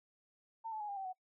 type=tone with pitch steps; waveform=sine; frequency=902 / 867.8 / 834.8 / 803.1 / 772.6 / 743.3 Hz; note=A5 / A5 / G#5 / G5 / G5 / F#5; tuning=+43 / -24 / +9 / +42 / -25 / +8 cents; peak=-39 dBFS; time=0.64-1.132 s; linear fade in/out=20 ms; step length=82 ms; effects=noise-tail reverb RT60 0.1 s tail -24 dB re dry